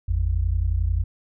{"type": "tone pair together", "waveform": "sine", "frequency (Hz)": [53.23, 84.5], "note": ["G#1", "E2"], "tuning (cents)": [43, 43], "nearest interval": "minor sixth", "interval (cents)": 800, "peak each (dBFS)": -22, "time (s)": [0.08, 1.04], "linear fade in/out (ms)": 10, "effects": []}